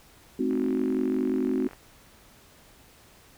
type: chord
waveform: sine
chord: A diminished seventh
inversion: none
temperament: equal with one note detuned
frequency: 216.8 / 261.6 / 311.1 / 370 Hz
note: A3 / C4 / Eb4 / Gb4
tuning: -25 / 0 / 0 / 0 cents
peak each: -32 / -26 / -32 / -29 dBFS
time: 0.39-1.68 s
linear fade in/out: 5 ms
type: click train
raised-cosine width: 0.5 ms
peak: -29 dBFS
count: 57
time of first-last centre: 0.51-1.733 s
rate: 45.8 Hz
effects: pink hiss -55 dBFS RMS until 3.37 s